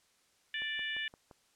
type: harmonic tone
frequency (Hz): 587.3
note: D5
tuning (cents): 0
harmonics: 3 / 4 / 5 / 6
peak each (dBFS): -37 / -42 / -40 / -44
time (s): 0.54-1.08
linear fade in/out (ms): 2
type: click train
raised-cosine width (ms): 1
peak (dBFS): -38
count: 5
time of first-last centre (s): 0.62-1.312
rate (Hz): 5.78
effects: white hiss -70 dBFS RMS until 1.55 s + low-pass 9000 Hz 12 dB/octave